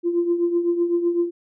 sine tone with tremolo, 344.9 Hz, F4, 22 cents flat, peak -14 dBFS, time 0.03-1.31 s, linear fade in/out 50 ms, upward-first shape triangle, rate 7.9 Hz, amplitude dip 70%, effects tanh soft clip ceiling -11 dBFS

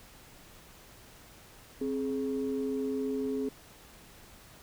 sine tone pair together, 265 / 420.7 Hz, C4 / G#4, +22 / +22 cents, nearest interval minor sixth, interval 800 cents, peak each -31 / -32 dBFS, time 1.81-3.49 s, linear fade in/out 5 ms, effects tanh soft clip ceiling -23 dBFS + pink hiss -54 dBFS RMS until 4.62 s

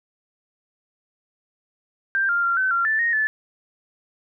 sine tone with pitch steps, 1578 / 1397 / 1381 / 1526 / 1378 / 1760 / 1863 / 1740 Hz, G6 / F6 / F6 / G6 / F6 / A6 / A#6 / A6, +11 / 0 / -20 / -47 / -24 / 0 / -2 / -20 cents, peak -18 dBFS, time 2.15-3.27 s, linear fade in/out 0 ms, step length 140 ms, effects none

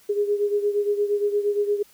sine beating tone pair, 409.3 / 417.9 Hz, G#4 / G#4, -25 / +11 cents, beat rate 8.6 Hz, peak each -21 / -26 dBFS, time 0.09-1.83 s, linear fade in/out 10 ms, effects white hiss -55 dBFS RMS until 1.93 s

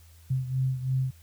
sine beating tone pair, 130 / 133 Hz, C3 / C3, -11 / +29 cents, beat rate 3 Hz, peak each -26 / -31 dBFS, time 0.3-1.11 s, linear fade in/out 10 ms, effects added 82 Hz sine -51 dBFS peak until 1.22 s + white hiss -60 dBFS RMS until 1.22 s

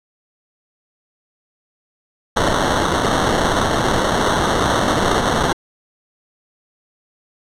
blue noise with sample-and-hold, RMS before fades -17 dBFS, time 2.36-5.53 s, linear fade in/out 10 ms, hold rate 2450 Hz, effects low-pass 8000 Hz 12 dB/octave

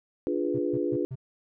sine chord, D diminished seventh, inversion none, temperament equal, 293.7 / 349.2 / 415.3 / 493.9 Hz, D4 / F4 / Ab4 / Cb5, 0 / 0 / 0 / 0 cents, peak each -30 / -29 / -32 / -33 dBFS, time 0.27-1.05 s, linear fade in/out 0 ms
triangle tone bursts, 130 Hz, C3, 11 cents flat, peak -30 dBFS, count 4, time 0.54-1.156 s, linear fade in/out 10 ms, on 49 ms, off 140 ms
effects none

